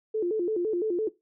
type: tone with vibrato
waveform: sine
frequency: 391.1 Hz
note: G4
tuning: 4 cents flat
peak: -24 dBFS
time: 0.14-1.09 s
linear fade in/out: 10 ms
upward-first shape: square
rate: 5.9 Hz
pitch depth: 190 cents each way
effects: noise-tail reverb RT60 0.2 s tail -18 dB re dry